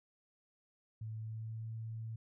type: tone with pitch glide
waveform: sine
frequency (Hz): 110 to 112.12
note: A2 to A2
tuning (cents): 0 to +33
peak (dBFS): -40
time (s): 1.01-2.16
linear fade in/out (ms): 5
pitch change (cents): +33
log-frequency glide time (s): 1.19-1.69
effects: none